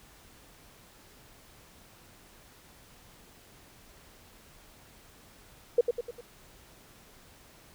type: tone with echo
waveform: sine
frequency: 479.2 Hz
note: A#4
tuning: 48 cents sharp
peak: -17 dBFS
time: 5.78-5.81 s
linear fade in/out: 5 ms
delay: 100 ms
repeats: 4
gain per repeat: -6 dB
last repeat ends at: 6.21 s
effects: pink hiss -56 dBFS RMS until 7.74 s